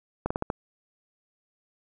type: slowing click train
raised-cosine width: 1 ms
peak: -13 dBFS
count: 5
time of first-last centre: 0.26-0.502 s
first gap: 45 ms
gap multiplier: 1.2
effects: none